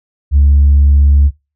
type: tone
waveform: sine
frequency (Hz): 71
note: C#2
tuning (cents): +42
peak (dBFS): -3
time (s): 0.31-1.31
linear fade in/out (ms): 50
effects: noise-tail reverb RT60 0.3 s tail -25 dB re dry + tanh soft clip ceiling -2 dBFS